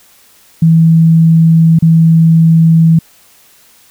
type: tone with dropouts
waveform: sine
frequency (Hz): 163.3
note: E3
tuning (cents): -16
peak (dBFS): -3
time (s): 0.62-2.99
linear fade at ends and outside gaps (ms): 5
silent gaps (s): 1.789-1.823
effects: white hiss -45 dBFS RMS until 3.9 s